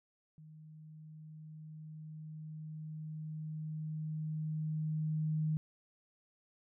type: tone with level ramp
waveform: sine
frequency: 155.4 Hz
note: D#3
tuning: 2 cents flat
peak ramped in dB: -52 to -30 dBFS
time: 0.38-5.57 s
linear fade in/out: 0 ms
effects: none